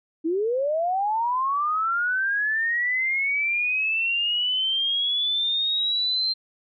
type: linear sweep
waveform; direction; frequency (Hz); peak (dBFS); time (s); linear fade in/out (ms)
sine; up; 308.2 to 4155; -21; 0.24-6.34; 20
effects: none